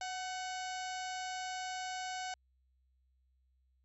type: harmonic tone with a mistuned harmonic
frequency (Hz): 740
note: F#5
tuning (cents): 0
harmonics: 1 / 2 / 3 / 4 / 5 / 6 / 7 / 8 / 9 / 10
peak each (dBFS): -40 / -46 / -50 / -50 / -54 / -52 / -54 / -52 / -57 / -54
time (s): 0.01-2.34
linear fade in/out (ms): 2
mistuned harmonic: 2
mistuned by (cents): +48
effects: added 64 Hz sine -70 dBFS peak until 3.84 s